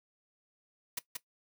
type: noise with echo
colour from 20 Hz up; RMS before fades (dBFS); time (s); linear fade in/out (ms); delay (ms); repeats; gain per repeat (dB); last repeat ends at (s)
white; -35; 0.97-0.99; 5; 180; 1; -3; 1.17
effects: noise-tail reverb RT60 0.1 s tail -17 dB re dry